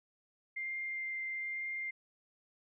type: tone with vibrato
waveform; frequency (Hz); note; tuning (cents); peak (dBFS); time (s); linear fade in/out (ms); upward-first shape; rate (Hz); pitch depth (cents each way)
sine; 2100; C7; +6; -36; 0.56-1.91; 10; triangle; 1.1; 9
effects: none